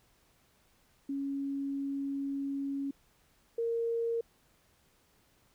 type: tone pair in turn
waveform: sine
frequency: 277.2 / 462.8 Hz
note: C#4 / A#4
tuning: 0 / -13 cents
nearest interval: major sixth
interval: 887 cents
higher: second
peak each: -32 / -29 dBFS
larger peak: second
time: 1.09-2.91 / 3.58-4.21 s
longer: first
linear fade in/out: 5 ms
effects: pink hiss -68 dBFS RMS until 5.54 s